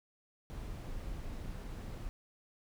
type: noise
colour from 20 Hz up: brown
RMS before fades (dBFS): -42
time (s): 0.5-2.09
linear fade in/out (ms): 0
effects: none